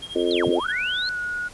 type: tone with tremolo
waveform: triangle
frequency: 3235 Hz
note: G#7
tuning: 46 cents flat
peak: -28 dBFS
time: 0.02-0.72 s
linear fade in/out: 5 ms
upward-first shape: triangle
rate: 12 Hz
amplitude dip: 100%
type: harmonic tone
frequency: 87.31 Hz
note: F2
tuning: in tune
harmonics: 3 / 4 / 5 / 6 / 7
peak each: -29 / -22 / -25 / -30 / -29 dBFS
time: 0.15-0.6 s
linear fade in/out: 10 ms
type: linear two-way sweep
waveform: sine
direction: down then up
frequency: 4300 to 77.78 to 4300 Hz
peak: -25 dBFS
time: 0.31-1.09 s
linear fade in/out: 0 ms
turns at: 0.47 s
type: tone with pitch glide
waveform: sine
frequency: 1480 to 1452.1 Hz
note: F#6 to F#6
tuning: 0 to -33 cents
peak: -25 dBFS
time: 0.64-1.49 s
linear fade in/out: 20 ms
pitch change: -33 cents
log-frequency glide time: 1.11-1.18 s
effects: pink hiss -45 dBFS RMS until 1.53 s + resampled to 24000 Hz